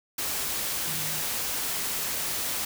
sine tone in noise, 155.4 Hz, D#3, 2 cents flat, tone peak -40 dBFS, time 0.87-1.22 s, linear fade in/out 5 ms, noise white, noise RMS -30 dBFS, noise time 0.18-2.65 s, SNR -13 dB, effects none

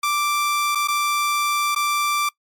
sawtooth tone with dropouts, 1174.7 Hz, D6, in tune, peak -15 dBFS, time 0.03-2.29 s, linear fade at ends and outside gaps 5 ms, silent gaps 0.75-0.754 / 0.875-0.883 / 1.749-1.76 s, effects noise-tail reverb RT60 0.1 s tail -23 dB re dry + MP3 64 kbps

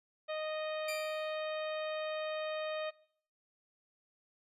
harmonic tone, 620 Hz, D#5, 6 cents flat, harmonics 1 / 2 / 3 / 4 / 5 / 6 / 7, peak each -36 / -45 / -48 / -48 / -51 / -51 / -58 dBFS, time 0.28-2.91 s, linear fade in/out 20 ms
sawtooth tone with exponential decay, 2380 Hz, D7, 22 cents sharp, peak -33 dBFS, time 0.88-1.44 s, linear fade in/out 5 ms, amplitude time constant 120 ms
effects noise-tail reverb RT60 0.6 s tail -22 dB re dry + resampled to 32000 Hz

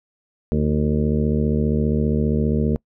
harmonic tone with a mistuned harmonic, 75 Hz, D2, 37 cents sharp, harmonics 1 / 2 / 3 / 4 / 5 / 6 / 7 / 8, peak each -23 / -22 / -21 / -33 / -28 / -26 / -36 / -37 dBFS, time 0.52-2.76 s, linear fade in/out 0 ms, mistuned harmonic 4, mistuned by +76 cents, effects noise-tail reverb RT60 0.1 s tail -26 dB re dry

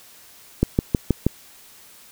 click train, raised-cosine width 3 ms, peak -3 dBFS, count 5, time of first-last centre 0.63-1.266 s, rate 6.29 Hz, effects white hiss -48 dBFS RMS until 2.11 s

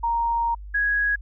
sine tone pair in turn, 932.3 / 1661.2 Hz, A#5 / G#6, 0 / 0 cents, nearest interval minor seventh, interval 1000 cents, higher second, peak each -20 / -19 dBFS, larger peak second, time 0.03-0.55 / 0.74-1.16 s, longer first, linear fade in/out 10 ms, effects added 50 Hz sine -35 dBFS peak until 1.21 s

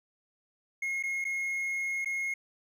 triangle tone with dropouts, 2157 Hz, C#7, 48 cents flat, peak -28 dBFS, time 0.82-2.34 s, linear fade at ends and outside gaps 5 ms, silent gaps 1.027-1.035 / 1.243-1.25 / 2.047-2.057 s, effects none

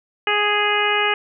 harmonic tone, 415.3 Hz, G#4, in tune, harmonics 1 / 2 / 3 / 4 / 5 / 6 / 7, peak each -24 / -24 / -24 / -24 / -24 / -24 / -24 dBFS, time 0.27-1.14 s, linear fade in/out 2 ms, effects none

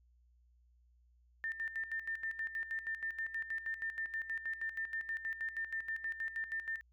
sine tone with tremolo, 1798 Hz, A6, 37 cents sharp, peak -35 dBFS, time 1.44-6.81 s, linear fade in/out 0 ms, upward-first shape square, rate 6.3 Hz, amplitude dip 70%, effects added 60 Hz sine -65 dBFS peak until 6.92 s

